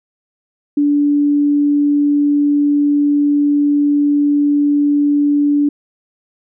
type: tone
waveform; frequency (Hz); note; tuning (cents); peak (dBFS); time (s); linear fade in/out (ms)
sine; 290; D4; -22; -10; 0.77-5.69; 5
effects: none